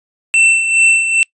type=tone with tremolo; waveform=square; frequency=2684 Hz; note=E7; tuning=31 cents sharp; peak=-7 dBFS; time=0.34-1.23 s; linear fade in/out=0 ms; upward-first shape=sine; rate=2.4 Hz; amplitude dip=60%; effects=noise-tail reverb RT60 0.1 s tail -26 dB re dry + resampled to 22050 Hz